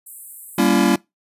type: high-pass noise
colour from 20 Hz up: white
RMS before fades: -36 dBFS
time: 0.06-0.68 s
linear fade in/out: 10 ms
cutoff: 7900 Hz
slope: 96 dB/octave
type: chord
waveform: square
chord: G diminished seventh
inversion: none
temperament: just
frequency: 196 / 235.2 / 282.2 / 338.7 Hz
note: G3 / Bb3 / Db4 / Fb4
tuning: 0 / +16 / +31 / +47 cents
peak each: -20 dBFS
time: 0.58-0.96 s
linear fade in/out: 5 ms
effects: noise-tail reverb RT60 0.2 s tail -23 dB re dry + resampled to 32000 Hz